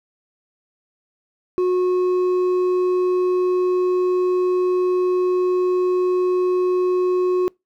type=tone with hard clipping; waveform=sine; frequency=364.3 Hz; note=F#4; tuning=27 cents flat; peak=-17 dBFS; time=1.58-7.48 s; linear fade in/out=0 ms; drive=4 dB; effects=noise-tail reverb RT60 0.2 s tail -26 dB re dry